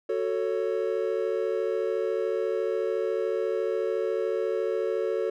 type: chord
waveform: triangle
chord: F# minor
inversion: none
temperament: just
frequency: 370 / 444 / 555 Hz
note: F#4 / A4 / C#5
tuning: 0 / +16 / +2 cents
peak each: -28 / -26 / -29 dBFS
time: 0.09-5.3 s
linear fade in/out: 5 ms
effects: none